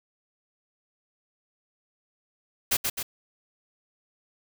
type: noise with echo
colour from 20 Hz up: white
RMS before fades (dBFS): -23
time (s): 2.71-2.77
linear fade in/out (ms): 10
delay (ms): 130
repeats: 2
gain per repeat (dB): -4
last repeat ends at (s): 3.03
effects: none